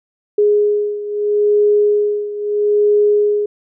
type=beating tone pair; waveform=sine; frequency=415.3 / 416.07 Hz; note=G#4 / G#4; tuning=0 / +3 cents; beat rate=0.77 Hz; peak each=-13 / -17 dBFS; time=0.38-3.46 s; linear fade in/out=5 ms; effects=none